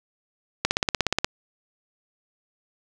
click train, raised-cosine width 0.2 ms, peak -3 dBFS, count 11, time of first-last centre 0.65-1.245 s, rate 16.8 Hz, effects none

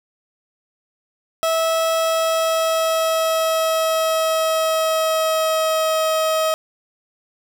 30% pulse tone with pitch glide, 651 to 634.7 Hz, E5 to D#5, -22 to +34 cents, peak -14 dBFS, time 1.43-6.54 s, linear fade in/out 0 ms, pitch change -44 cents, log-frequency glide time 1.95-6.11 s, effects none

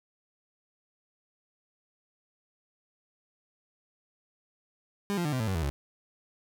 30% pulse tone with pitch steps, 201.8 / 173.66 / 149.44 / 128.6 / 110.67 / 95.24 / 81.96 / 70.53 Hz, G#3 / F3 / D3 / C3 / A2 / G2 / E2 / C#2, -49 / -9 / +30 / -30 / +11 / -49 / -9 / +31 cents, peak -25 dBFS, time 5.1-5.7 s, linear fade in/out 0 ms, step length 75 ms, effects none

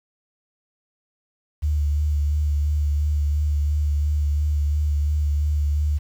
sine tone with vibrato, 74 Hz, D2, 14 cents sharp, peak -18 dBFS, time 1.62-5.99 s, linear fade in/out 20 ms, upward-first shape sine, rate 2.9 Hz, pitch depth 26 cents each way, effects 8-bit

